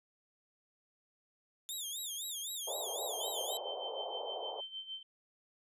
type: tone with vibrato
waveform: 15% pulse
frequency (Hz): 3508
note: A7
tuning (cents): -6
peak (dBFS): -32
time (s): 1.69-3.57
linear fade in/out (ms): 0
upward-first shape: sine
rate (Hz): 3.9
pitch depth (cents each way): 170
type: band-pass noise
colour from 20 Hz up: pink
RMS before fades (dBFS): -42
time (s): 2.67-4.61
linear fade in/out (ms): 10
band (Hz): 440 to 880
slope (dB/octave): 48
type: tone with tremolo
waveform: sine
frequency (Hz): 3102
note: G7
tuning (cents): -19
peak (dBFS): -39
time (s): 3.2-5.03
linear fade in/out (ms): 5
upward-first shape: sine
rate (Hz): 6.5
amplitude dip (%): 75
effects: resampled to 32000 Hz